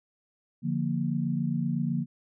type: chord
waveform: sine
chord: Bb major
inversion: first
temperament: equal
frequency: 146.83 / 174.61 / 233.1 Hz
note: D3 / F3 / Bb3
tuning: 0 / 0 / 0 cents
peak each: -30 dBFS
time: 0.62-2.06 s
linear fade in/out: 50 ms
effects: none